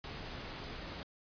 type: noise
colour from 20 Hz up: pink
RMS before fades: -44 dBFS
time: 0.04-1.03 s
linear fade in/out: 0 ms
effects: resampled to 11025 Hz